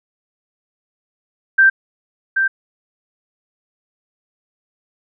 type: tone with echo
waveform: sine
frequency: 1568 Hz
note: G6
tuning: in tune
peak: -7 dBFS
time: 1.58-1.7 s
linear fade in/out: 10 ms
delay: 780 ms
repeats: 1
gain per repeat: -6 dB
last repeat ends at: 2.48 s
effects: none